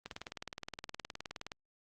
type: click train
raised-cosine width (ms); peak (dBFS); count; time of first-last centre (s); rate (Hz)
0.2; -24; 29; 0.06-1.518; 19.2
effects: Opus 32 kbps